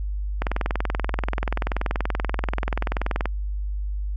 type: click train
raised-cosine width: 0.5 ms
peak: -9 dBFS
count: 60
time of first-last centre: 0.42-3.257 s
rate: 20.8 Hz
effects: added 50 Hz sine -24 dBFS peak until 4.16 s + MP3 48 kbps